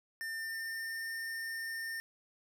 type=tone with pitch glide; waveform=square; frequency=1800 to 1812.5 Hz; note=A6 to A#6; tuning=+39 to -49 cents; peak=-38 dBFS; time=0.21-2 s; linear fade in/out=0 ms; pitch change=+12 cents; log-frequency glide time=0.38-1.16 s; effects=none